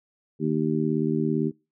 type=harmonic tone; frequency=77.78 Hz; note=D#2; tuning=in tune; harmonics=2 / 3 / 4 / 5; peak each=-27 / -26 / -28 / -28 dBFS; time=0.39-1.52 s; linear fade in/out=50 ms; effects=noise-tail reverb RT60 0.3 s tail -24 dB re dry